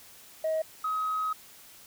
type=tone pair in turn; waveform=sine; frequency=634 / 1268 Hz; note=D#5 / D#6; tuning=+32 / +32 cents; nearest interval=octave; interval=1200 cents; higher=second; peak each=-24 / -26 dBFS; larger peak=first; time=0.44-0.62 / 0.84-1.33 s; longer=second; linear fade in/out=5 ms; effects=tanh soft clip ceiling -23 dBFS + white hiss -52 dBFS RMS until 1.86 s